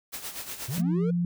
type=noise with tremolo; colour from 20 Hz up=white; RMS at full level=-35 dBFS; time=0.12-0.82 s; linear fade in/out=20 ms; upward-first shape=sine; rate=8.3 Hz; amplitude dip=65%
type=linear sweep; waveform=triangle; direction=up; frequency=107.8 to 490 Hz; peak=-27 dBFS; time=0.68-1.11 s; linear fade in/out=10 ms
type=tone; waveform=sine; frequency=174.1 Hz; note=F3; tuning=5 cents flat; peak=-23 dBFS; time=0.78-1.25 s; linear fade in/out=2 ms
effects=none